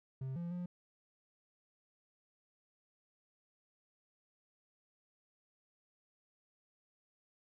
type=tone with pitch steps; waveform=triangle; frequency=132.1 / 171.7 / 177.3 Hz; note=C3 / F3 / F3; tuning=+17 / -29 / +26 cents; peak=-36 dBFS; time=0.21-0.66 s; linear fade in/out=5 ms; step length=150 ms; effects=none